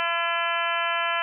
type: harmonic tone with a mistuned harmonic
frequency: 338.8 Hz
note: E4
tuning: 48 cents sharp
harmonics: 2 / 3 / 4 / 5 / 6 / 7 / 8 / 9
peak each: -31 / -29 / -29 / -30 / -36 / -32 / -33 / -33 dBFS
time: 0-1.22 s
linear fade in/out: 0 ms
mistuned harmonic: 8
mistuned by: -30 cents
effects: none